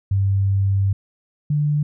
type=tone pair in turn; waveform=sine; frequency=98 / 147.98 Hz; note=G2 / D3; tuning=0 / +13 cents; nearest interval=perfect fifth; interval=713 cents; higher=second; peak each=-15 / -16 dBFS; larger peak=first; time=0.11-0.93 / 1.5-1.83 s; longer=first; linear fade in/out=5 ms; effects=none